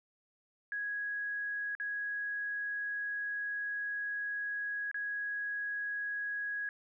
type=tone with dropouts; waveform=sine; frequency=1661.2 Hz; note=G#6; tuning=in tune; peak=-34 dBFS; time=0.72-6.69 s; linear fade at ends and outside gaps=1 ms; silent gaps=1.751-1.799 / 4.914-4.944 s; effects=none